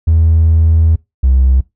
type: tone pair in turn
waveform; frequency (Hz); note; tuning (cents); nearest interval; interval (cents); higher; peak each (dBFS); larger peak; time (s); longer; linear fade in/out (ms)
triangle; 80.9 / 64.99; E2 / C2; -32 / -11; major third; 379; first; -3; neither; 0.07-0.96 / 1.23-1.61; first; 10
effects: noise-tail reverb RT60 0.2 s tail -24 dB re dry + tanh soft clip ceiling -2 dBFS